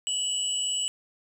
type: tone pair together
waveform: sine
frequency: 2960 / 7902 Hz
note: F#7 / B8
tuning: 0 / 0 cents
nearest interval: octave + perfect fourth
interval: 1700 cents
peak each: -28 / -29 dBFS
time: 0.07-0.88 s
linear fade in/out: 0 ms
effects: 9-bit